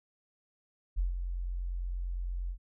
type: tone with ADSR envelope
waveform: sine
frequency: 44.37 Hz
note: F1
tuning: 28 cents sharp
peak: -25 dBFS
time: 0.96-2.58 s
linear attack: 29 ms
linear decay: 140 ms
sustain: -7 dB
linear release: 79 ms
effects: none